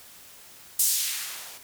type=noise with band-pass filter sweep; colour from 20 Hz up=violet; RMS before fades=-28 dBFS; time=0.79-1.58 s; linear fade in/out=5 ms; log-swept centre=8300 to 370 Hz; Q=0.88; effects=white hiss -49 dBFS RMS until 1.63 s